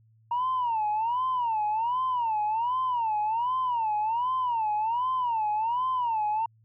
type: tone with vibrato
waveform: sine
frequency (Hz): 932.3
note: A#5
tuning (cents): 0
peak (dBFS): -23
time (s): 0.31-6.46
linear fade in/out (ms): 5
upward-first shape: sine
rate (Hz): 1.3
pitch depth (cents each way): 180
effects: tanh soft clip ceiling -21 dBFS + added 111 Hz sine -58 dBFS peak until 6.64 s